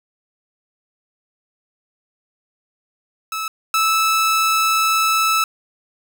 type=tone pair in turn; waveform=sawtooth; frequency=1304 / 1310.5 Hz; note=E6 / E6; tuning=-19 / -11 cents; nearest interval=unison; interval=8 cents; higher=second; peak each=-19 / -11 dBFS; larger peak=second; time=3.32-3.48 / 3.74-5.44 s; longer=second; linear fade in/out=2 ms; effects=none